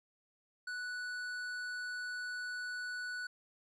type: tone with hard clipping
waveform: triangle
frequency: 1480 Hz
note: F#6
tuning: in tune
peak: -40 dBFS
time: 0.67-3.27 s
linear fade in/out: 5 ms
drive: 13 dB
effects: none